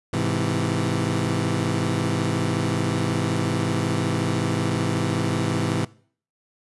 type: chord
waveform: 20% pulse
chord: Ab augmented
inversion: none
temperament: equal with one note detuned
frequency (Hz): 105.4 / 130.81 / 164.81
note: Ab2 / C3 / E3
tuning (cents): +26 / 0 / 0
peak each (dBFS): -21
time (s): 0.13-5.85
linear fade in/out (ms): 5
effects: noise-tail reverb RT60 0.5 s tail -21 dB re dry + resampled to 24000 Hz